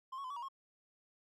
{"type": "tone with pitch steps", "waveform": "triangle", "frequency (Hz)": [1051, 1108, 1020, 1137, 950, 1082], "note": ["C6", "C#6", "C6", "C#6", "A#5", "C#6"], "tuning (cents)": [7, -1, -44, 44, 33, -42], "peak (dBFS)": -39, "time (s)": [0.12, 0.486], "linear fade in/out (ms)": 10, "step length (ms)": 61, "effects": []}